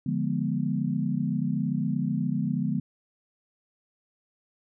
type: chord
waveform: sine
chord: D diminished seventh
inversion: none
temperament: equal with one note detuned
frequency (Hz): 146.83 / 174.61 / 207.7 / 244.4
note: D3 / F3 / Ab3 / Cb4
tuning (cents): 0 / 0 / 0 / -18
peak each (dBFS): -30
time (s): 0.06-2.8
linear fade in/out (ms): 5
effects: none